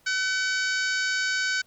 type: harmonic tone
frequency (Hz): 757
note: F#5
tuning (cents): +39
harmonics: 2 / 3 / 4 / 5 / 6 / 7 / 8 / 9 / 10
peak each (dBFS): -25 / -34 / -38 / -38 / -33 / -37 / -41 / -38 / -47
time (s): 0.06-1.62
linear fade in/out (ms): 10
effects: pink hiss -62 dBFS RMS until 1.66 s